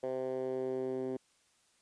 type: tone with band-pass filter sweep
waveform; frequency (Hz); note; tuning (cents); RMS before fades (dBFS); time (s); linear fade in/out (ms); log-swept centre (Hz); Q
10% pulse; 130; C3; -11; -36; 0.03-1.17; 5; 500 to 330; 3.1
effects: white hiss -70 dBFS RMS until 1.81 s + resampled to 22050 Hz